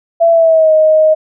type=tone with pitch glide; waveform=sine; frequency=670 to 625.1 Hz; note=E5 to D#5; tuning=+28 to +8 cents; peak=-5 dBFS; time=0.2-1.15 s; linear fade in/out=20 ms; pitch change=-120 cents; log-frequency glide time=0.31-0.73 s; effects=none